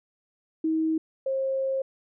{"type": "tone pair in turn", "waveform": "sine", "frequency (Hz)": [318.7, 534.6], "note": ["D#4", "C5"], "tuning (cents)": [42, 37], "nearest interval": "major sixth", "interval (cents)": 895, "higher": "second", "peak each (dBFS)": [-22, -24], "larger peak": "first", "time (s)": [[0.64, 0.98], [1.26, 1.82]], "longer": "second", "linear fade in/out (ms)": 5, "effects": []}